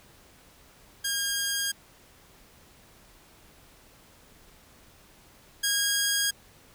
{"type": "tone pair in turn", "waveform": "10% pulse", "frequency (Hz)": [1621, 1634.2], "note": ["G#6", "G#6"], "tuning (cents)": [-42, -28], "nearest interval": "unison", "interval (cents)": 14, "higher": "second", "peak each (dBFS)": [-18, -15], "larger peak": "second", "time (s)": [[1.04, 1.72], [5.63, 6.31]], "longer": "neither", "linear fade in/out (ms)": 10, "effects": ["pink hiss -56 dBFS RMS until 6.74 s"]}